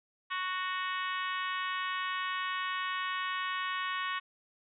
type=harmonic tone; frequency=370 Hz; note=F#4; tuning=in tune; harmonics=3 / 4 / 5 / 6 / 7 / 8 / 9 / 10; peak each=-35 / -41 / -38 / -44 / -44 / -43 / -47 / -49 dBFS; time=0.3-4.2 s; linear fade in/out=20 ms; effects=none

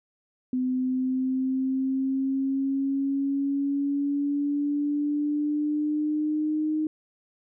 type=exponential sweep; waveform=sine; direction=up; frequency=254 to 310 Hz; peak=-23 dBFS; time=0.53-6.87 s; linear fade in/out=2 ms; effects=none

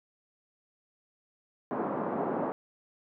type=band-pass noise; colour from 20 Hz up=pink; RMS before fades=-32 dBFS; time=1.71-2.52 s; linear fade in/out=0 ms; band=200 to 1100 Hz; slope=24 dB/octave; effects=none

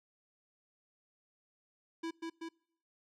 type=tone with echo; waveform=square; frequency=329.6 Hz; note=E4; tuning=in tune; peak=-37 dBFS; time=2.03-2.11 s; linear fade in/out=10 ms; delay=190 ms; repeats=2; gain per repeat=-2 dB; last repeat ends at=2.49 s; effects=noise-tail reverb RT60 0.7 s tail -26 dB re dry + low-pass 6000 Hz 12 dB/octave

